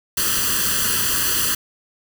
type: noise with comb filter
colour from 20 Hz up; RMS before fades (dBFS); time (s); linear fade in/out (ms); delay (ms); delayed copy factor
white; -20; 0.17-1.55; 5; 0.66; +0.9
effects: none